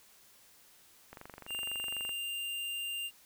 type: click train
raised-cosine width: 0.5 ms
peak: -31 dBFS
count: 24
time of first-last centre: 1.13-2.092 s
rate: 23.9 Hz
type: tone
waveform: square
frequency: 2794 Hz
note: F7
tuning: in tune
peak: -36 dBFS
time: 1.47-3.11 s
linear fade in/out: 50 ms
effects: white hiss -61 dBFS RMS until 3.25 s